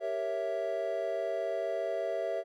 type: chord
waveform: triangle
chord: G diminished seventh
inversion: none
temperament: equal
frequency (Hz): 392 / 466.2 / 554.4 / 659.3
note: G4 / Bb4 / Db5 / Fb5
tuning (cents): 0 / 0 / 0 / 0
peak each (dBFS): -37 / -37 / -35 / -31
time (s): 0-2.44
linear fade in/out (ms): 50
effects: none